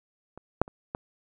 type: clicks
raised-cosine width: 1 ms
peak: -29 / -6 / -29 / -17 dBFS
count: 4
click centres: 0.376 / 0.616 / 0.679 / 0.949 s
effects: none

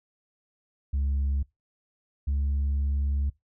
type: tone pair in turn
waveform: sine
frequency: 69.3 / 70.23 Hz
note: C#2 / C#2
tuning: 0 / +23 cents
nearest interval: unison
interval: 23 cents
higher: second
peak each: -21 dBFS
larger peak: neither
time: 0.93-1.43 / 2.27-3.3 s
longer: second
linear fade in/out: 10 ms
effects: noise-tail reverb RT60 0.2 s tail -24 dB re dry + tanh soft clip ceiling -22 dBFS

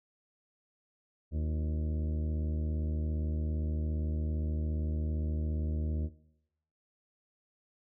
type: harmonic tone with a mistuned harmonic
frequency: 77.5 Hz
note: D#2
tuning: 6 cents flat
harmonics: 1 / 2 / 3 / 4 / 5 / 6 / 7 / 8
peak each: -30 / -40 / -41 / -48 / -49 / -54 / -53 / -55 dBFS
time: 1.31-6.1 s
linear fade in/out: 50 ms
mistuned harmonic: 5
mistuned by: -110 cents
effects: noise-tail reverb RT60 0.8 s tail -18 dB re dry

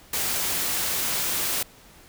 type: noise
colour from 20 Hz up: white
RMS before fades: -26 dBFS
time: 0.13-1.63 s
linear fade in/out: 5 ms
effects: pink hiss -51 dBFS RMS until 2.08 s

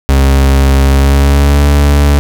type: tone with pitch glide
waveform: 40% pulse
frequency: 68 to 71.75 Hz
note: C#2 to D2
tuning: -33 to -40 cents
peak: -4 dBFS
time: 0.09-2.19 s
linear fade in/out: 0 ms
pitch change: +93 cents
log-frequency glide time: 0.85-1.64 s
effects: none

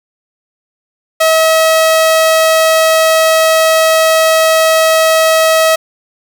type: tone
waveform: sawtooth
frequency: 642 Hz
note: E5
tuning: 46 cents flat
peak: -3 dBFS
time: 1.2-5.76 s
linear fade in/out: 10 ms
effects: none

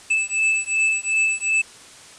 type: beating tone pair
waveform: square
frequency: 2624 / 2626.7 Hz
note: E7 / E7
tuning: -9 / -7 cents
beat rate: 2.7 Hz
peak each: -22 dBFS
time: 0.1-1.62 s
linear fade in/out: 10 ms
effects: white hiss -44 dBFS RMS until 2.18 s + resampled to 22050 Hz

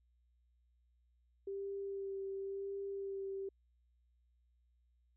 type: tone with vibrato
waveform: sine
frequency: 392.7 Hz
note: G4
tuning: 3 cents sharp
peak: -39 dBFS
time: 1.47-3.49 s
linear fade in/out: 5 ms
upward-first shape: sine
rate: 0.94 Hz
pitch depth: 15 cents each way
effects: added 60 Hz sine -70 dBFS peak until 5.16 s

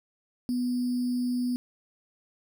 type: tone with sample-and-hold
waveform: sine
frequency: 246.9 Hz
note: B3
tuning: in tune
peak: -25 dBFS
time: 0.49-1.56 s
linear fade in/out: 0 ms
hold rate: 4900 Hz
effects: none

